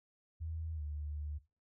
sine tone with pitch glide, 80.6 to 74.34 Hz, E2 to D2, -38 to +22 cents, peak -38 dBFS, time 0.4-1.39 s, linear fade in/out 20 ms, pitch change -140 cents, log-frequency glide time 0.74-0.82 s, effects noise-tail reverb RT60 0.3 s tail -17 dB re dry

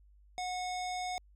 square tone with low-pass filter, 730 Hz, F#5, 24 cents flat, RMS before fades -37 dBFS, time 0.38-1.18 s, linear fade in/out 0 ms, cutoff 6500 Hz, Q 1.8, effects added 50 Hz sine -58 dBFS peak until 1.35 s

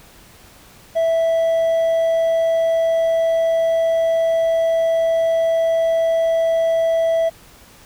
triangle tone with hard clipping, 658 Hz, E5, 3 cents flat, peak -15 dBFS, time 0.95-7.3 s, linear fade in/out 20 ms, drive 5 dB, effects pink hiss -46 dBFS RMS until 7.85 s

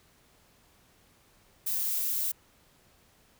violet noise, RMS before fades -30 dBFS, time 1.66-2.32 s, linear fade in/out 10 ms, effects pink hiss -63 dBFS RMS until 3.39 s

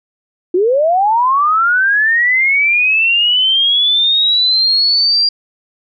sine linear sweep, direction up, 341.4 to 4791 Hz, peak -9 dBFS, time 0.54-5.29 s, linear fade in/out 5 ms, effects none

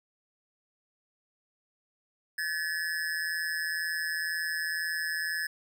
square tone with amplitude modulation, 1714 Hz, A6, 46 cents flat, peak -27 dBFS, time 2.38-5.47 s, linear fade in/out 5 ms, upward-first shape sine, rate 162 Hz, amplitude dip 80%, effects none

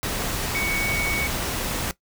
sine tone in noise, 2235 Hz, C#7, 14 cents sharp, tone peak -24 dBFS, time 0.55-1.27 s, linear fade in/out 0 ms, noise pink, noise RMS -27 dBFS, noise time 0.03-1.91 s, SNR 0 dB, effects noise-tail reverb RT60 0.1 s tail -17 dB re dry

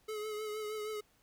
square tone with vibrato, 427.3 Hz, G#4, 49 cents sharp, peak -38 dBFS, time 0.08-1.01 s, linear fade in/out 10 ms, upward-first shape triangle, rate 6.4 Hz, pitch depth 40 cents each way, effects pink hiss -70 dBFS RMS until 1.22 s

